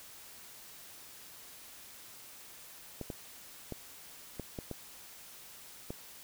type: clicks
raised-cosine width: 2 ms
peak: -25 dBFS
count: 7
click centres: 3.013 / 3.102 / 3.723 / 4.397 / 4.588 / 4.713 / 5.905 s
effects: white hiss -52 dBFS RMS until 6.23 s